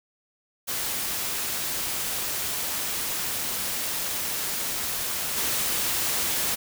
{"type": "noise with level steps", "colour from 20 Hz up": "white", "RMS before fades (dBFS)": [-29, -26], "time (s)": [0.67, 6.56], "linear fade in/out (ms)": 20, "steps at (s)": 5.36, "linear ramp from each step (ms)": 20, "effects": []}